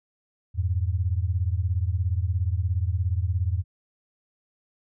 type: beating tone pair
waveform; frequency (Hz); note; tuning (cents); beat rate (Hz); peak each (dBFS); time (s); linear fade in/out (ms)
sine; 84.4 / 101.4; E2 / G#2; +41 / -41; 17; -24 / -26; 0.54-3.64; 50
effects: none